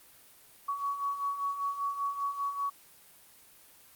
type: beating tone pair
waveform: sine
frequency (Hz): 1121 / 1126.1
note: C#6 / C#6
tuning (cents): +19 / +27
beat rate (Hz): 5.1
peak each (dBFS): -38 / -31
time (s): 0.68-2.7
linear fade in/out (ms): 10
effects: white hiss -57 dBFS RMS until 3.95 s + Opus 32 kbps